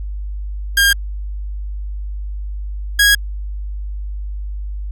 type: tone pair in turn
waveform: sawtooth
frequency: 1612 / 1650.6 Hz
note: G6 / G#6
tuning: +48 / -11 cents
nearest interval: unison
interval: 41 cents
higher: second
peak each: -6 / -5 dBFS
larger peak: second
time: 0.77-0.93 / 2.99-3.15 s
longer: neither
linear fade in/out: 5 ms
effects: added 50 Hz sine -22 dBFS peak until 4.91 s + AAC 64 kbps